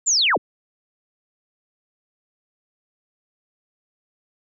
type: linear sweep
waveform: sine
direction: down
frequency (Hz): 7530 to 51.5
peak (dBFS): -15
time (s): 0.06-0.38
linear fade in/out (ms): 20
effects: none